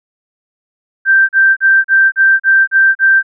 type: tone bursts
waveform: sine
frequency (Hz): 1568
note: G6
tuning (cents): 0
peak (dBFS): -5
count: 8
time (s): 1.05-3.229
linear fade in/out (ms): 50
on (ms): 240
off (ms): 37
effects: none